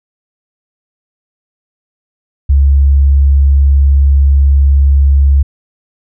sine tone, 69.4 Hz, C#2, 3 cents sharp, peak -4 dBFS, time 2.49-5.43 s, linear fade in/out 10 ms, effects none

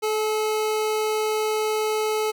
square tone pair together, 431.9 / 858 Hz, A4 / A5, -32 / -44 cents, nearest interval octave, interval 1188 cents, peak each -23 / -30 dBFS, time 0.02-2.32 s, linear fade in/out 20 ms, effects none

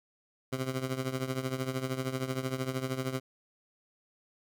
15% pulse tone with tremolo, 130.81 Hz, C3, in tune, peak -22 dBFS, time 0.52-3.2 s, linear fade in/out 10 ms, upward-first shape triangle, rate 13 Hz, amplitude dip 80%, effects none

